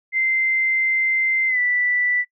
sine tone with pitch glide, 2080 to 1972.4 Hz, C7 to B6, -11 to -3 cents, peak -17 dBFS, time 0.12-2.25 s, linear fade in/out 50 ms, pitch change -92 cents, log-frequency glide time 1.48-1.59 s, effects noise-tail reverb RT60 0.1 s tail -23 dB re dry

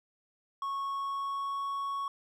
triangle tone with pitch glide, 1102 to 1110.3 Hz, C#6 to C#6, -11 to +2 cents, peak -30 dBFS, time 0.62-2.08 s, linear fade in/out 2 ms, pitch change +13 cents, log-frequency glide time 0.81-1.65 s, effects none

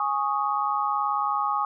sine chord, Ab suspended fourth, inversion none, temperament just, 830.6 / 1107.5 / 1245.9 Hz, Ab5 / Db6 / Eb6, 0 / -2 / +2 cents, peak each -27 dBFS, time 0-1.65 s, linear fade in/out 2 ms, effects none

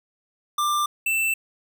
square tone pair in turn, 1187 / 2665 Hz, D6 / E7, +18 / +18 cents, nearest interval octave + major second, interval 1400 cents, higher second, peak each -21 dBFS, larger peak neither, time 0.58-0.86 / 1.06-1.34 s, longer neither, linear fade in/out 5 ms, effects none

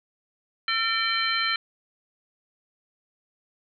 sine tone cluster, 1351 / 1808 / 2324 / 3099 / 4101 Hz, E6 / A6 / D7 / G7 / C8, +42 / +47 / -19 / -21 / -36 cents, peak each -29 dBFS, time 0.68-1.56 s, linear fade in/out 2 ms, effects none

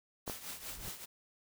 white noise with tremolo, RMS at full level -42 dBFS, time 0.26-1.06 s, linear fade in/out 20 ms, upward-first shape triangle, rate 5.2 Hz, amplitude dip 75%
clicks, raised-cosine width 1 ms, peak -25 dBFS, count 2, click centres 0.278 / 0.298 s
brown noise with exponential growth, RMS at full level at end -42 dBFS, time 0.45-0.89 s, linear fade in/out 5 ms, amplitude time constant 94 ms
effects none

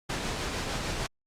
pink noise with tremolo, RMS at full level -31 dBFS, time 0.09-1.07 s, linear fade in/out 10 ms, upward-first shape sine, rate 6.6 Hz, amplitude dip 25%, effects low-pass 7000 Hz 12 dB/octave + Opus 48 kbps

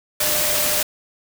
sine tone in noise, 601 Hz, D5, 40 cents sharp, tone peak -28 dBFS, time 0.2-0.83 s, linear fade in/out 5 ms, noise white, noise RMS -20 dBFS, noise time 0.2-0.83 s, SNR -11 dB, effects none

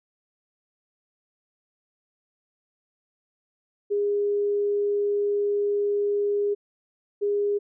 sine tone pair in turn, 408.8 / 408.8 Hz, G#4 / G#4, -27 / -27 cents, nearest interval unison, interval 0 cents, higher neither, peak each -21 dBFS, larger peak neither, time 3.9-6.55 / 7.21-7.59 s, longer first, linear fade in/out 20 ms, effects none

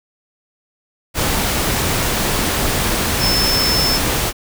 sine tone in noise, 5274 Hz, E8, in tune, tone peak -16 dBFS, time 3.19-4 s, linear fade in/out 50 ms, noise pink, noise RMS -18 dBFS, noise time 1.14-4.33 s, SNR -1 dB, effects none

